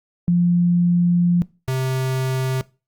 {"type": "tone pair in turn", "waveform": ["sine", "square"], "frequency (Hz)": [174.61, 130.81], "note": ["F3", "C3"], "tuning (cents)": [0, 0], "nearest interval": "perfect fourth", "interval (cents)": 500, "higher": "first", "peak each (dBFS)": [-13, -20], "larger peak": "first", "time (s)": [[0.28, 1.42], [1.68, 2.61]], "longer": "first", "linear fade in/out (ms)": 0, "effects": ["noise-tail reverb RT60 0.3 s tail -21 dB re dry", "Opus 48 kbps"]}